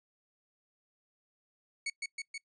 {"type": "tone with echo", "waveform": "sawtooth", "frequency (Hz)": 2224, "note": "C#7", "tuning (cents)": 5, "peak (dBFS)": -29, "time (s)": [1.86, 1.9], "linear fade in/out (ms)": 5, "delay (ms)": 160, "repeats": 3, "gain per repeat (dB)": -2, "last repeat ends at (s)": 2.38, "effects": ["noise-tail reverb RT60 0.1 s tail -24 dB re dry", "resampled to 22050 Hz"]}